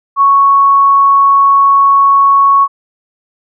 sine tone, 1108.7 Hz, C#6, in tune, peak -4 dBFS, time 0.16-2.68 s, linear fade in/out 50 ms, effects none

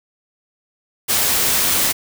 white noise, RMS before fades -17 dBFS, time 1.08-1.93 s, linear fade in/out 20 ms, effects none

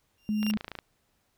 30% pulse tone with exponential growth, 2785 Hz, F7, 5 cents flat, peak -27 dBFS, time 0.18-0.51 s, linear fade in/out 0 ms, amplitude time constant 71 ms
sine tone, 212.5 Hz, G#3, 40 cents sharp, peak -25 dBFS, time 0.29-0.57 s, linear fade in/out 0 ms
click train, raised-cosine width 0.3 ms, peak -21 dBFS, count 11, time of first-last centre 0.43-0.788 s, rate 27.9 Hz
effects pink hiss -72 dBFS RMS until 1.37 s

